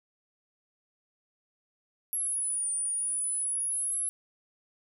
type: exponential two-way sweep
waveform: sine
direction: down then up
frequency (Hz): 11330 to 9280 to 11020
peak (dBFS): -28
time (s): 2.13-4.09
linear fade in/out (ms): 0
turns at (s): 2.69
effects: none